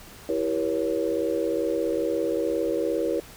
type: chord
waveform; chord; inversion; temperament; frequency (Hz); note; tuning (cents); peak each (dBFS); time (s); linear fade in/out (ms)
sine; E diminished seventh; none; equal with one note detuned; 329.6 / 392 / 477.1 / 554.4; E4 / G4 / Bb4 / Db5; 0 / 0 / +40 / 0; -28 / -30 / -27 / -29; 0.29-3.2; 2
effects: pink hiss -46 dBFS RMS until 3.36 s